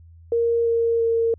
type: tone with pitch steps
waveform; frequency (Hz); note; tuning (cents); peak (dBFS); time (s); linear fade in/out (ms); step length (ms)
sine; 466.2 / 462.4 / 458.7; A#4 / A#4 / A#4; 0 / -14 / -28; -17; 0.32-1.34; 2; 340
effects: added 83 Hz sine -44 dBFS peak until 1.38 s